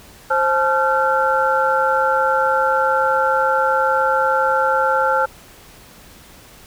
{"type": "tone cluster", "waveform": "sine", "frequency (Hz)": [528, 867, 1374, 1524], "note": ["C5", "A5", "F6", "G6"], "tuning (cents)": [16, -26, -29, -49], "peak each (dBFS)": [-19, -19, -18, -26], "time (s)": [0.3, 5.26], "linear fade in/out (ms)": 10, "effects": ["pink hiss -44 dBFS RMS until 6.66 s"]}